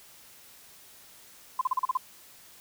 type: tone bursts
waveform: sine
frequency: 1030 Hz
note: C6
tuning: 28 cents flat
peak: -22 dBFS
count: 7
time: 1.59-1.973 s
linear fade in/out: 5 ms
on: 23 ms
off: 37 ms
effects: white hiss -53 dBFS RMS until 2.6 s